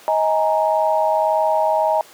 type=chord; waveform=sine; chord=D# suspended fourth; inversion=none; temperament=equal with one note detuned; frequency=630.9 / 830.6 / 932.3 Hz; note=D#5 / G#5 / A#5; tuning=+24 / 0 / 0 cents; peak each=-17 / -20 / -20 dBFS; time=0.08-2.01 s; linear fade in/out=0 ms; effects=pink hiss -44 dBFS RMS until 2.13 s + high-pass 400 Hz 12 dB/octave